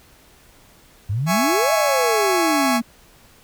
sine exponential two-way sweep, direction up then down, 92.5 to 659.3 to 228.5 Hz, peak -19 dBFS, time 1.09-2.82 s, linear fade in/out 10 ms, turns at 1.73 s
sawtooth chord, C# minor, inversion first, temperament just, 665.2 / 831.5 / 1108.7 Hz, E5 / G#5 / C#6, +16 / +2 / 0 cents, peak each -19 / -18 / -19 dBFS, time 1.26-2.81 s, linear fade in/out 50 ms
effects pink hiss -51 dBFS RMS until 3.43 s

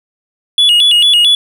triangle tone with vibrato, 3136 Hz, G7, in tune, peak -4 dBFS, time 0.58-1.35 s, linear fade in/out 2 ms, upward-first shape square, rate 4.5 Hz, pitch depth 150 cents each way, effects none

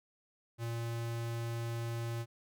square tone, 116.4 Hz, A#2, 2 cents flat, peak -36 dBFS, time 0.58-2.26 s, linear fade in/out 50 ms, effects none

